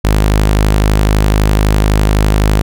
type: tone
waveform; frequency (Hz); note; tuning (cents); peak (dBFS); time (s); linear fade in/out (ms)
sawtooth; 51.91; G#1; 0; -4; 0.04-2.62; 10
effects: none